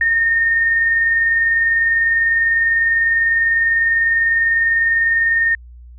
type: tone with tremolo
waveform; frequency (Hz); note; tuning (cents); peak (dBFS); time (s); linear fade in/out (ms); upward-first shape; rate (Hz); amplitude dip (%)
sine; 1832; A#6; -31; -11; 0.01-5.55; 2; triangle; 20; 30
effects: added 60 Hz sine -36 dBFS peak until 5.98 s